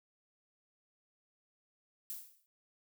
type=noise with exponential decay; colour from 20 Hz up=violet; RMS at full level=-39 dBFS; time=2.1-2.46 s; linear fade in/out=0 ms; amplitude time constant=77 ms; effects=none